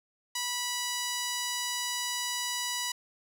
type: tone with band-pass filter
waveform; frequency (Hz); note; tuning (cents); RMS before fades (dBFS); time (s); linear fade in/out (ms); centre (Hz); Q
sawtooth; 980; B5; -14; -33; 0.35-2.92; 5; 6400; 0.79
effects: none